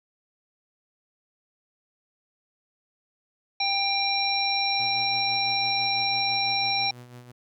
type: harmonic tone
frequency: 793 Hz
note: G5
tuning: 20 cents sharp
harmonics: 1 / 3 / 5 / 7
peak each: -28 / -28 / -28 / -28 dBFS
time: 3.6-6.91 s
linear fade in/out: 5 ms
type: tone with tremolo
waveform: sawtooth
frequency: 122.6 Hz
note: B2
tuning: 12 cents flat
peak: -37 dBFS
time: 4.79-7.32 s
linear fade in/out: 10 ms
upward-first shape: sine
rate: 6 Hz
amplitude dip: 55%
effects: none